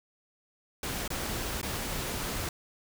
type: noise with dropouts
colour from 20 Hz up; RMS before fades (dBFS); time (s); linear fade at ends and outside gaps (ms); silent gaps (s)
pink; -34; 0.83-2.49; 2; 1.078-1.103 / 1.615-1.629
effects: none